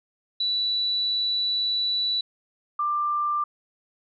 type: tone pair in turn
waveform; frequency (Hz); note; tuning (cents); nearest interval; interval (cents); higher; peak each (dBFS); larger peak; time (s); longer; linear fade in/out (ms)
sine; 3951 / 1186.2; B7 / D6; 0 / +17; octave + major sixth; 2083; first; -22; neither; 0.4-2.21 / 2.79-3.44; first; 5
effects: none